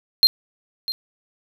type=tone with echo; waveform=triangle; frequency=4186 Hz; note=C8; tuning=in tune; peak=-8 dBFS; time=0.23-0.27 s; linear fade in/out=0 ms; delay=650 ms; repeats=1; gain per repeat=-14 dB; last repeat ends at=0.92 s; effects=none